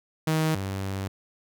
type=tone pair in turn; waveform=sawtooth; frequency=157.8 / 96.92 Hz; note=D#3 / G2; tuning=+25 / -19 cents; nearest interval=minor sixth; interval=844 cents; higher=first; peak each=-18 / -25 dBFS; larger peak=first; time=0.27-0.55 / 0.55-1.08 s; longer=second; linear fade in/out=5 ms; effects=none